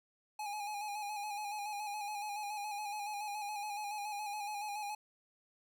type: tone with vibrato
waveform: square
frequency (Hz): 830.6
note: G#5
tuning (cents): 0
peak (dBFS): -39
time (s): 0.39-4.95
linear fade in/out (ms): 5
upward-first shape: square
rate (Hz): 7.1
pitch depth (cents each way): 38
effects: none